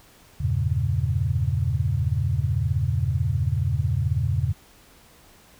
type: chord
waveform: sine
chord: E diminished seventh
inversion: none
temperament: equal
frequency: 82.41 / 98 / 116.54 / 138.59 Hz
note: E2 / G2 / Bb2 / Db3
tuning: 0 / 0 / 0 / 0 cents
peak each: -26 dBFS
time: 0.4-4.53 s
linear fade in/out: 10 ms
effects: pink hiss -53 dBFS RMS until 5.59 s

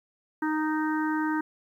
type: harmonic tone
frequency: 310 Hz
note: D#4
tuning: 6 cents flat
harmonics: 1 / 3 / 4 / 5 / 6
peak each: -26 / -32 / -38 / -34 / -40 dBFS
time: 0.42-1.41 s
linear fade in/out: 5 ms
effects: 10-bit

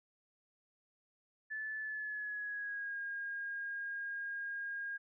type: tone with pitch glide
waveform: sine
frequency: 1740 to 1623.5 Hz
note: A6 to G#6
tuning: -20 to -40 cents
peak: -38 dBFS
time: 1.5-4.98 s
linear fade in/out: 20 ms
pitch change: -120 cents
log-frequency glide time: 1.8-2.99 s
effects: none

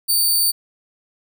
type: tone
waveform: 10% pulse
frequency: 4582 Hz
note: D8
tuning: 44 cents flat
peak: -8 dBFS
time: 0.08-0.52 s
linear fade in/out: 20 ms
effects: none

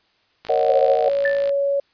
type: click train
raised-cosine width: 0.2 ms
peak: -18 dBFS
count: 59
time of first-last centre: 0.45-1.493 s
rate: 55.6 Hz
type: chord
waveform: sine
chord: D# minor seventh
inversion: second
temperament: equal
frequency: 466.2 / 554.4 / 622.3 / 740 Hz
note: A#4 / C#5 / D#5 / F#5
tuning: 0 / 0 / 0 / 0 cents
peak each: -21 dBFS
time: 0.49-1.09 s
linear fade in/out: 5 ms
type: tone with pitch glide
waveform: sine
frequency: 540 to 560 Hz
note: C#5 to C#5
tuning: -45 to +18 cents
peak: -17 dBFS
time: 0.69-1.8 s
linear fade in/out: 5 ms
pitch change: +63 cents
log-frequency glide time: 0.89-1.04 s
type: tone with exponential decay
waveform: sine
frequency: 1760 Hz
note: A6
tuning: in tune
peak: -17 dBFS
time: 1.25-1.52 s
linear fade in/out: 2 ms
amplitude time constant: 58 ms
effects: white hiss -62 dBFS RMS until 1.93 s + resampled to 11025 Hz

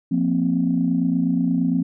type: chord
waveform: sine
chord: F suspended fourth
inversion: none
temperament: equal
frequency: 174.61 / 233.1 / 261.6 Hz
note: F3 / Bb3 / C4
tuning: 0 / 0 / 0 cents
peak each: -21 / -23 / -20 dBFS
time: 0.11-1.83 s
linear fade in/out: 10 ms
effects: tanh soft clip ceiling -8 dBFS

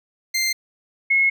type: tone pair in turn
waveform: 20% pulse / sine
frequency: 2093 / 2173 Hz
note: C7 / C#7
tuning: 0 / -35 cents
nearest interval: minor second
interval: 65 cents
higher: second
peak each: -14 dBFS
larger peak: neither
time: 0.34-0.53 / 1.1-1.3 s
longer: second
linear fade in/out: 10 ms
effects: none

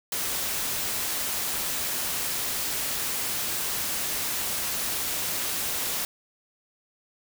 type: noise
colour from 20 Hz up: white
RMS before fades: -29 dBFS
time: 0.12-6.05 s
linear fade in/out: 2 ms
effects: none

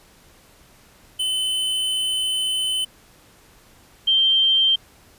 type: tone pair in turn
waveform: square / sine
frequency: 3038 / 3146 Hz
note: F#7 / G7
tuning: +45 / +6 cents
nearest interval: minor second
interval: 61 cents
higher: second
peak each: -21 / -14 dBFS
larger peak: second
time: 1.19-2.85 / 4.07-4.76 s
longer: first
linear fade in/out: 10 ms
effects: pink hiss -52 dBFS RMS until 5.18 s + resampled to 32000 Hz

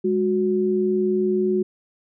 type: tone pair together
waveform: sine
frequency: 205.7 / 367.3 Hz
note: G#3 / F#4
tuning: -16 / -13 cents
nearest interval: minor seventh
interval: 1003 cents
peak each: -23 / -19 dBFS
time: 0.04-1.63 s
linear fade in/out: 10 ms
effects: none

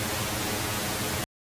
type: noise with comb filter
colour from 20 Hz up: pink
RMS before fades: -29 dBFS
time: 0-1.24 s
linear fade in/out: 0 ms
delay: 9.5 ms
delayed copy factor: +1
effects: high-pass 60 Hz 12 dB/octave + resampled to 32000 Hz

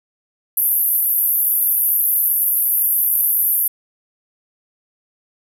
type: band-pass noise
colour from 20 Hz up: white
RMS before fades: -17 dBFS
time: 0.57-3.68 s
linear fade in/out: 5 ms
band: 11000 to 14000 Hz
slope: 96 dB/octave
effects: none

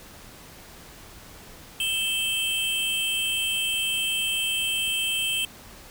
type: tone pair together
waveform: square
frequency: 2637 / 3136 Hz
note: E7 / G7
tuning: 0 / 0 cents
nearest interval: minor third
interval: 300 cents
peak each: -29 / -26 dBFS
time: 1.8-5.45 s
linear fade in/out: 2 ms
effects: pink hiss -46 dBFS RMS until 5.9 s

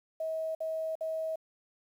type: tone bursts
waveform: sine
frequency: 640 Hz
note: D#5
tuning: 49 cents sharp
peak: -31 dBFS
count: 3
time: 0.2-1.358 s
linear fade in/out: 5 ms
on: 350 ms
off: 54 ms
effects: 10-bit

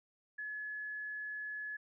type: tone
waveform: sine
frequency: 1704 Hz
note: G#6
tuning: 44 cents sharp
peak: -39 dBFS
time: 0.38-1.77 s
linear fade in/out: 10 ms
effects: none

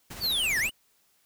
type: noise with tremolo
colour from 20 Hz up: pink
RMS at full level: -40 dBFS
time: 0.1-0.7 s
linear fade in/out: 10 ms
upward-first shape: square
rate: 15 Hz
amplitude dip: 30%
type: linear two-way sweep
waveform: square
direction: down then up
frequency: 4699 to 1661.2 to 3053 Hz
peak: -25 dBFS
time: 0.2-0.71 s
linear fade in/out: 50 ms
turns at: 0.59 s
effects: white hiss -67 dBFS RMS until 1.25 s

